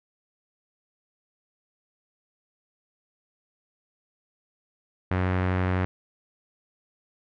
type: tone with low-pass filter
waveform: sawtooth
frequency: 92 Hz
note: F#2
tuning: 9 cents flat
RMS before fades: -25 dBFS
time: 5.11-5.85 s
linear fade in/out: 0 ms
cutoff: 1900 Hz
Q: 1.6
effects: none